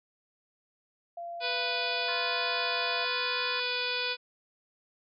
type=tone; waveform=sine; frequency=687 Hz; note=F5; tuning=29 cents flat; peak=-36 dBFS; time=1.17-3.05 s; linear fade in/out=5 ms
type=harmonic tone; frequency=493.9 Hz; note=B4; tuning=in tune; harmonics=1 / 2 / 3 / 4 / 5 / 6 / 7 / 8 / 9 / 10; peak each=-38 / -41 / -37 / -46 / -34 / -43 / -36 / -41 / -38 / -41 dBFS; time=1.4-4.17 s; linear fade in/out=50 ms
type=chord; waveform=sine; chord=F major; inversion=second; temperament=equal with one note detuned; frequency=1046.5 / 1396.9 / 1730.8 Hz; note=C6 / F6 / A6; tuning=0 / 0 / -29 cents; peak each=-38 / -42 / -41 dBFS; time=2.08-3.6 s; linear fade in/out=5 ms
effects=none